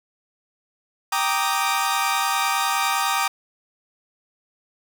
sawtooth chord, Eb major seventh, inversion first, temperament equal, 784 / 932.3 / 1174.7 / 1244.5 Hz, G5 / Bb5 / D6 / Eb6, 0 / 0 / 0 / 0 cents, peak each -22 dBFS, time 1.12-3.28 s, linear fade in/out 5 ms, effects none

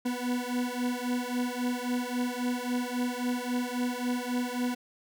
40% pulse beating tone pair, 244.9 / 248.6 Hz, B3 / B3, -14 / +12 cents, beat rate 3.7 Hz, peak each -31 dBFS, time 0.05-4.75 s, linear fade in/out 10 ms, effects none

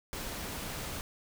pink noise, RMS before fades -39 dBFS, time 0.13-1.01 s, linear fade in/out 0 ms, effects none

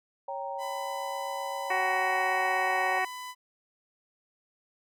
sine chord, G diminished, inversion second, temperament equal, 554.4 / 784 / 932.3 Hz, Db5 / G5 / Bb5, 0 / 0 / 0 cents, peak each -37 dBFS, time 0.28-2.99 s, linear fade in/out 5 ms
sawtooth tone, 1000 Hz, B5, 21 cents sharp, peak -34 dBFS, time 0.58-3.35 s, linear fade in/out 50 ms
harmonic tone, 373.7 Hz, F#4, 17 cents sharp, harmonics 1 / 2 / 3 / 4 / 5 / 6 / 7, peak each -38 / -29 / -35 / -41 / -30 / -36 / -41 dBFS, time 1.7-3.05 s, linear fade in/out 5 ms
effects none

